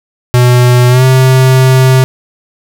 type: tone with pitch glide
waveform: square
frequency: 123.5 to 130.39 Hz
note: B2 to C3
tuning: 0 to -6 cents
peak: -4 dBFS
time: 0.34-2.04 s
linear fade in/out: 0 ms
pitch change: +94 cents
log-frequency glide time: 0.89-1.04 s
effects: none